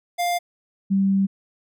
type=tone pair in turn; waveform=square / sine; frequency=701 / 194.9 Hz; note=F5 / G3; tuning=+6 / -10 cents; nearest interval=octave + minor seventh; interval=2216 cents; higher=first; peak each=-21 / -16 dBFS; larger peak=second; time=0.18-0.39 / 0.9-1.27 s; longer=second; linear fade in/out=20 ms; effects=none